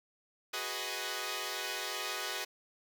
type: chord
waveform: 5% pulse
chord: G# minor seventh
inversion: third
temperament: equal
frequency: 370 / 415.3 / 493.9 / 622.3 Hz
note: F#4 / G#4 / B4 / D#5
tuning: 0 / 0 / 0 / 0 cents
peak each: -30 dBFS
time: 0.53-2.45 s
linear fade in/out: 10 ms
effects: none